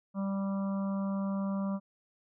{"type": "harmonic tone", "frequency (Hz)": 196, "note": "G3", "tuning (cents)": 0, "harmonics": [1, 3, 4, 5, 6, 7], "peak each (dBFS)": [-30, -41, -54, -46, -46, -54], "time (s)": [0.14, 1.8], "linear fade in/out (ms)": 50, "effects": []}